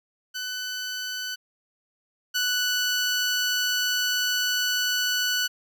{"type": "tone pair in turn", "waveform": "15% pulse", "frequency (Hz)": [1500, 1484.5], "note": ["F#6", "F#6"], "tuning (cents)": [23, 5], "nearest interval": "unison", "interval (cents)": 18, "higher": "first", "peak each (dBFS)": [-23, -16], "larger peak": "second", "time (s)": [[0.34, 1.36], [2.34, 5.48]], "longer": "second", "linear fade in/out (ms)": 20, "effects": []}